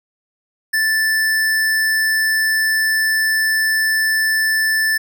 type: tone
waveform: square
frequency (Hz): 1760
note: A6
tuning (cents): 0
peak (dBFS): -15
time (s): 0.73-4.98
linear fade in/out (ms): 10
effects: none